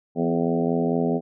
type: harmonic tone with a mistuned harmonic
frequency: 84.5 Hz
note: E2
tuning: 43 cents sharp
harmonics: 2 / 3 / 4 / 5 / 6 / 7 / 8 / 9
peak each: -26 / -24 / -31 / -26 / -32 / -33 / -32 / -34 dBFS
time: 0.15-1.21 s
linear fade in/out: 50 ms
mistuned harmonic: 3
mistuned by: -25 cents
effects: none